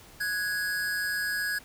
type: tone pair together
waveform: square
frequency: 1478.2 / 1661.2 Hz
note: F#6 / G#6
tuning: -2 / 0 cents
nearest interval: major second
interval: 202 cents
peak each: -37 / -29 dBFS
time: 0.2-1.59 s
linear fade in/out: 10 ms
effects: pink hiss -52 dBFS RMS until 1.64 s